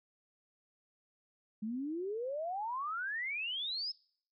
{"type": "exponential sweep", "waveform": "sine", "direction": "up", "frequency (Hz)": [207.3, 5270], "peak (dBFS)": -35, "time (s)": [1.62, 3.92], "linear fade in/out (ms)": 10, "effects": ["noise-tail reverb RT60 0.6 s tail -25 dB re dry"]}